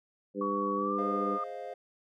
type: harmonic tone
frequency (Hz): 100.2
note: G2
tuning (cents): +38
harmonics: 2 / 3 / 4 / 5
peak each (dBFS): -36 / -36 / -36 / -36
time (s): 0.34-1.39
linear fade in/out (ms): 50
type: tone with pitch glide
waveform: sine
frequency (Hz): 1124 to 1218.7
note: C#6 to D#6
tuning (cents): +24 to -36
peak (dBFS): -31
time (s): 0.41-1.44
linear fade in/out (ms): 5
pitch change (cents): +140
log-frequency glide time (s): 0.76-1.04
type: chord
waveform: triangle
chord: F minor seventh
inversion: first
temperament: equal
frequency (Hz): 415.3 / 523.3 / 622.3 / 698.5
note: Ab4 / C5 / Eb5 / F5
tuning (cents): 0 / 0 / 0 / 0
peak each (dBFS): -44 / -40 / -43 / -40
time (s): 0.98-1.74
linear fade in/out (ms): 5
effects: none